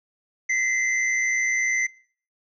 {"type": "tone cluster", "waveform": "sine", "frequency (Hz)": [1947, 2067, 6090], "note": ["B6", "C7", "F#8"], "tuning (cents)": [-25, -22, 49], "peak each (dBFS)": [-29, -21, -30], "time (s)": [0.49, 1.87], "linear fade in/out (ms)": 10, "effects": ["noise-tail reverb RT60 0.5 s tail -24 dB re dry"]}